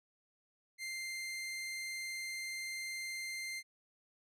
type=tone; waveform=sawtooth; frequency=2093 Hz; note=C7; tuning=in tune; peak=-36 dBFS; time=0.78-3.63 s; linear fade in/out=50 ms; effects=low-pass 12000 Hz 12 dB/octave